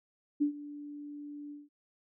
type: tone with ADSR envelope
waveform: sine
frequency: 291.8 Hz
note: D4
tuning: 11 cents flat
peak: -23 dBFS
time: 0.4-1.69 s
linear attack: 20 ms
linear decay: 100 ms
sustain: -18 dB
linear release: 180 ms
effects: none